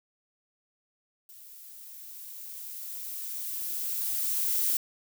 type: noise with level ramp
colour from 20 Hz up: violet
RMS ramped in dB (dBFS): -50 to -26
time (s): 1.29-4.77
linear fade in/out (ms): 2
effects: none